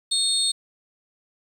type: tone cluster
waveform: sine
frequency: 3664 / 4323 / 8450 Hz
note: A#7 / C#8 / C9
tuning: -31 / -44 / +16 cents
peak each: -24 dBFS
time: 0.11-0.52 s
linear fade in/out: 10 ms
effects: 8-bit